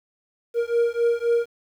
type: beating tone pair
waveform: triangle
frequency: 467.8 / 471.6 Hz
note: A#4 / A#4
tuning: +6 / +20 cents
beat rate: 3.8 Hz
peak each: -20 dBFS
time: 0.54-1.47 s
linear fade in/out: 50 ms
effects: 9-bit